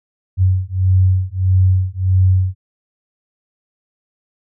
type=beating tone pair; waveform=sine; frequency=92.5 / 94.1 Hz; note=F#2 / F#2; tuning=0 / +30 cents; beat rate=1.6 Hz; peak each=-14 dBFS; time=0.37-2.55 s; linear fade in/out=50 ms; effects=none